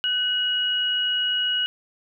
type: tone pair together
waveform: sine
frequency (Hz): 1509 / 2903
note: F#6 / F#7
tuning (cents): +34 / -34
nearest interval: major seventh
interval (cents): 1132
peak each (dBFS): -29 / -21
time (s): 0.04-1.66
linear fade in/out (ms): 0
effects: none